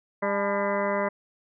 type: harmonic tone with a mistuned harmonic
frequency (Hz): 200.9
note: G3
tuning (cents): +43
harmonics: 1 / 2 / 3 / 4 / 5 / 6 / 7 / 8 / 9 / 10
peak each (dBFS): -32 / -32 / -27 / -37 / -31 / -36 / -40 / -38 / -41 / -35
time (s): 0.22-1.09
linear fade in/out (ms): 10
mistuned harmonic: 4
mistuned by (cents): +120
effects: none